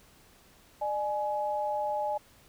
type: tone pair together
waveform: sine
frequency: 601 / 840.6 Hz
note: D5 / G#5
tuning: +40 / +21 cents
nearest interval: tritone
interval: 581 cents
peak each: -32 / -30 dBFS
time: 0.81-2.18 s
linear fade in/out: 10 ms
effects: pink hiss -59 dBFS RMS until 2.48 s